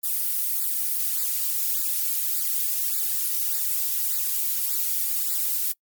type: noise with flanger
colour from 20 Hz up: violet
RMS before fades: -25 dBFS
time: 0.03-5.73 s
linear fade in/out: 20 ms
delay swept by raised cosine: 0.33 to 2.43 ms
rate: 1.7 Hz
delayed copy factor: -0.95
effects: noise-tail reverb RT60 0.1 s tail -23 dB re dry + Opus 24 kbps